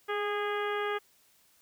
harmonic tone with a mistuned harmonic, 410.8 Hz, G#4, 19 cents flat, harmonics 1 / 2 / 3 / 4 / 5 / 6 / 7 / 8, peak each -32 / -38 / -36 / -38 / -41 / -47 / -47 / -47 dBFS, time 0.08-0.99 s, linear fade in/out 20 ms, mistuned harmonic 1, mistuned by +20 cents, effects white hiss -65 dBFS RMS until 1.61 s

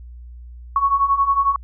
sine beating tone pair, 1102 / 1113 Hz, C#6 / C#6, -11 / +7 cents, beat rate 11 Hz, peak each -20 / -16 dBFS, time 0.76-1.56 s, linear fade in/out 2 ms, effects added 60 Hz sine -35 dBFS peak until 1.63 s

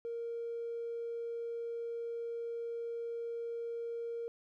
triangle tone with tanh clipping, 466.2 Hz, A#4, in tune, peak -36 dBFS, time 0.05-4.28 s, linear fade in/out 0 ms, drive 1 dB, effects none

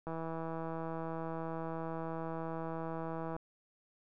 click train, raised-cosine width 1 ms, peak -27 dBFS, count 538, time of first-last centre 0.07-3.364 s, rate 163 Hz, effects none

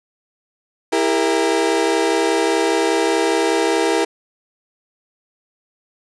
30% pulse chord, E diminished, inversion none, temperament equal with one note detuned, 329.6 / 401.2 / 466.2 Hz, E4 / G4 / Bb4, 0 / +40 / 0 cents, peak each -17 dBFS, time 0.92-4.05 s, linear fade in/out 10 ms, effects resampled to 22050 Hz + 7-bit

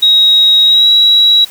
sine tone with pitch glide, 3796 to 3882 Hz, A#7 to B7, +31 to -31 cents, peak -4 dBFS, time 0.02-1.45 s, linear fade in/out 10 ms, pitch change +38 cents, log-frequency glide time 0.65-0.88 s, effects white hiss -34 dBFS RMS until 1.5 s

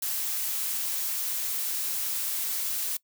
blue noise, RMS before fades -30 dBFS, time 0.02-2.97 s, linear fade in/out 5 ms, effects noise-tail reverb RT60 0.1 s tail -22 dB re dry

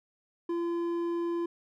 sine tone with hard clipping, 341.2 Hz, F4, 40 cents flat, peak -30 dBFS, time 0.49-1.46 s, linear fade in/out 5 ms, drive 6 dB, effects none

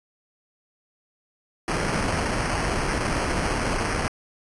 pink noise with sample-and-hold, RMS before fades -25 dBFS, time 1.68-4.08 s, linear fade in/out 0 ms, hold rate 3675 Hz, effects resampled to 24000 Hz

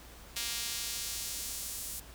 sawtooth tone with high-pass filter sweep, 234.1 Hz, A#3, 8 cents sharp, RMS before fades -38 dBFS, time 0.36-2 s, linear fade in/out 5 ms, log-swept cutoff 3500 to 8700 Hz, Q 0.85, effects added 56 Hz sine -53 dBFS peak until 2.14 s + pink hiss -53 dBFS RMS until 2.14 s

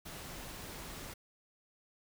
pink noise with amplitude modulation, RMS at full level -44 dBFS, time 0.05-1.14 s, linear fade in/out 10 ms, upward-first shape sine, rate 276 Hz, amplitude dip 45%, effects none

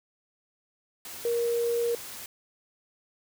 sine tone in noise, 470.7 Hz, A#4, 17 cents sharp, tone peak -24 dBFS, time 1.25-1.95 s, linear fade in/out 2 ms, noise white, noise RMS -41 dBFS, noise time 1.05-2.26 s, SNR +14 dB, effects none

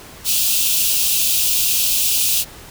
white high-pass noise, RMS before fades -17 dBFS, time 0.24-2.45 s, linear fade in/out 50 ms, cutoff 2500 Hz, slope 96 dB/octave, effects pink hiss -39 dBFS RMS until 2.7 s

